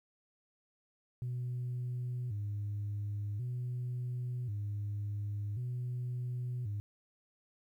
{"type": "tone with vibrato", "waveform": "sine", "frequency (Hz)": 112.8, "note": "A2", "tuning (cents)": 44, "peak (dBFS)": -33, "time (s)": [1.22, 6.8], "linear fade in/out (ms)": 0, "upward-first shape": "square", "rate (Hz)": 0.46, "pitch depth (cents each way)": 160, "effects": ["tanh soft clip ceiling -32 dBFS", "12-bit"]}